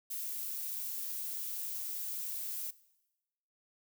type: noise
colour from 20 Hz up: violet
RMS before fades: -39 dBFS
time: 0.1-2.71 s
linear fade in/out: 10 ms
effects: noise-tail reverb RT60 1.0 s tail -20 dB re dry